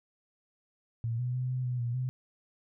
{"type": "tone with pitch steps", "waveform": "sine", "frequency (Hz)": [115.5, 124.2, 126.9, 127.6, 124.4, 119.4, 127.8], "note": ["A#2", "B2", "B2", "C3", "B2", "A#2", "C3"], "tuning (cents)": [-16, 10, 47, -43, 13, 42, -40], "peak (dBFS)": -29, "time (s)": [1.04, 2.09], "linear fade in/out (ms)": 0, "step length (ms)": 150, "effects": []}